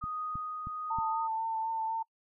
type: tone with tremolo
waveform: sine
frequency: 1244.5 Hz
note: D#6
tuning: in tune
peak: -33 dBFS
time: 0.01-1.28 s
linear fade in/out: 20 ms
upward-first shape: triangle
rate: 1.2 Hz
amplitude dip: 35%
type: click train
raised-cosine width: 5 ms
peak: -29 dBFS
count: 4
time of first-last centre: 0.04-0.986 s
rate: 3.17 Hz
type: tone with vibrato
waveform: sine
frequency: 895 Hz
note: A5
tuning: 29 cents sharp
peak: -30 dBFS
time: 0.9-2.03 s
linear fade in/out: 10 ms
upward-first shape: sine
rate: 4 Hz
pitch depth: 18 cents each way
effects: noise-tail reverb RT60 0.1 s tail -24 dB re dry